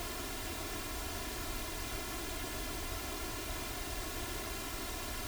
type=noise with comb filter; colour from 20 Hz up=pink; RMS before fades=-40 dBFS; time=0-5.27 s; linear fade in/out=0 ms; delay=2.9 ms; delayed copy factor=+0.75; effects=none